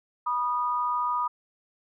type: tone pair together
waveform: sine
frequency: 977 / 1231 Hz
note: B5 / D#6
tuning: -19 / -19 cents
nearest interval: major third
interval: 400 cents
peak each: -27 dBFS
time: 0.26-1.28 s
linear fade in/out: 10 ms
effects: none